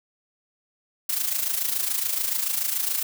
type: noise with amplitude modulation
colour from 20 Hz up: blue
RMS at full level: -23 dBFS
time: 1.09-3.03 s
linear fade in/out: 5 ms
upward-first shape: sine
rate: 27 Hz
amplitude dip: 65%
effects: none